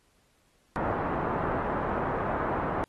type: low-pass noise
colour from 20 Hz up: white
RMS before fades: -30 dBFS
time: 0.76-2.84 s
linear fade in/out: 0 ms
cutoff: 1200 Hz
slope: 24 dB/octave
effects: pink hiss -68 dBFS RMS until 2.88 s + AAC 32 kbps